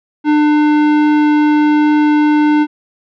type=tone with tanh clipping; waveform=sine; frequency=299.8 Hz; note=D4; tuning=36 cents sharp; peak=-10 dBFS; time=0.24-2.67 s; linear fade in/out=50 ms; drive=16 dB; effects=none